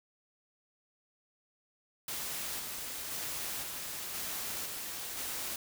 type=noise with tremolo; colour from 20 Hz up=white; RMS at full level=-38 dBFS; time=2.08-5.56 s; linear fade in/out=2 ms; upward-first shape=square; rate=0.97 Hz; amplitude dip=25%; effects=none